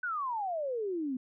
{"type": "exponential sweep", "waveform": "sine", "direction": "down", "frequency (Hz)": [1519, 246.9], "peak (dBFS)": -31, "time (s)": [0.03, 1.17], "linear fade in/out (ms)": 5, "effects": []}